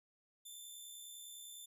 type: tone with amplitude modulation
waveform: 10% pulse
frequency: 3542 Hz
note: A7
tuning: 11 cents sharp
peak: -40 dBFS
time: 0.45-1.66 s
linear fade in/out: 10 ms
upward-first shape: sine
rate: 69.9 Hz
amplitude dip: 30%
effects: resampled to 32000 Hz